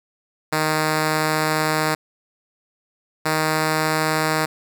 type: tone pair in turn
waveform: 5% pulse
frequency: 155.56 / 156.55 Hz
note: D#3 / D#3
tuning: 0 / +11 cents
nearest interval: unison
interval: 11 cents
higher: second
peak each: -7 dBFS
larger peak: neither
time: 0.52-1.95 / 3.25-4.46 s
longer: first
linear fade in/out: 10 ms
effects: none